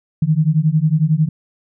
sine beating tone pair, 150.6 / 161.6 Hz, D3 / E3, +44 / -34 cents, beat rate 11 Hz, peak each -15 dBFS, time 0.22-1.29 s, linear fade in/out 5 ms, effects none

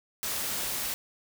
white noise with amplitude modulation, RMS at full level -31 dBFS, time 0.23-0.94 s, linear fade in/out 0 ms, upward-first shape sine, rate 209 Hz, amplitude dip 25%, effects none

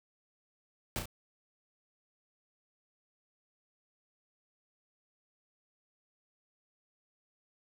pink noise with echo, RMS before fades -34 dBFS, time 0.96-0.99 s, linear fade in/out 0 ms, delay 33 ms, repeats 2, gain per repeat -5 dB, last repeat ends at 1.056 s, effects none

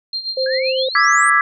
sine tone with tremolo, 4186 Hz, C8, in tune, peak -19 dBFS, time 0.13-0.88 s, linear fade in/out 2 ms, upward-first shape sine, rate 7.7 Hz, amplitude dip 75%
sine tone, 523.3 Hz, C5, in tune, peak -17 dBFS, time 0.37-0.89 s, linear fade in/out 5 ms
sine exponential sweep, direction up, 1595 to 9180 Hz, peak -23 dBFS, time 0.46-1.3 s, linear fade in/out 2 ms
sine chord, E dominant seventh, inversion third, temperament equal, 1174.7 / 1318.5 / 1661.2 / 1975.5 Hz, D6 / E6 / G#6 / B6, 0 / 0 / 0 / 0 cents, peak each -16 / -17 / -15 / -17 dBFS, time 0.95-1.41 s, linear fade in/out 2 ms
effects none

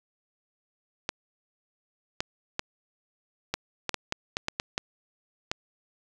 clicks, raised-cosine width 0.2 ms, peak -10 dBFS, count 12, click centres 1.091 / 2.205 / 2.594 / 3.54 / 3.893 / 3.943 / 4.124 / 4.369 / 4.484 / 4.599 / 4.779 / 5.515 s, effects 7-bit

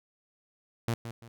sawtooth tone with echo, 116.4 Hz, A#2, 2 cents flat, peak -23 dBFS, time 0.88-0.94 s, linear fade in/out 0 ms, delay 170 ms, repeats 2, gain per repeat -10 dB, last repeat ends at 1.28 s, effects none

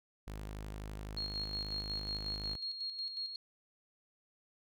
sawtooth tone, 51.91 Hz, G#1, in tune, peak -38 dBFS, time 0.27-2.56 s, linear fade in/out 5 ms
sine tone with tremolo, 4277 Hz, C8, 37 cents sharp, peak -36 dBFS, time 1.17-3.36 s, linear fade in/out 2 ms, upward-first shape square, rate 5.5 Hz, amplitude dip 50%
effects none

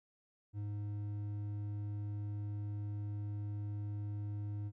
triangle tone with hard clipping, 103.3 Hz, G#2, 9 cents flat, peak -39 dBFS, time 0.53-4.72 s, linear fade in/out 50 ms, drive 9 dB, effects none

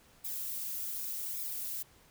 violet noise with flanger, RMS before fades -38 dBFS, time 0.24-1.83 s, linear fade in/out 10 ms, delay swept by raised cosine 0.67 to 5.07 ms, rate 0.87 Hz, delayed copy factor -0.65, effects pink hiss -62 dBFS RMS until 2.1 s

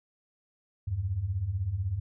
sine beating tone pair, 82.7 / 98.7 Hz, E2 / G2, +6 / +12 cents, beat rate 16 Hz, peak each -34 / -29 dBFS, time 0.87-2 s, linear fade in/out 10 ms, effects none

